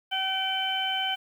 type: harmonic tone with a mistuned harmonic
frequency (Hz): 764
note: G5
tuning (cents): -45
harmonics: 1 / 2 / 3 / 4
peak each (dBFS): -31 / -34 / -35 / -28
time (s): 0.11-1.16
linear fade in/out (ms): 20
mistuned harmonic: 3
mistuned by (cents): +28
effects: 9-bit